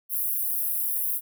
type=high-pass noise; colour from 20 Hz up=pink; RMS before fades=-27 dBFS; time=0.09-1.21 s; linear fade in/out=50 ms; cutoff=11000 Hz; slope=48 dB/octave; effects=none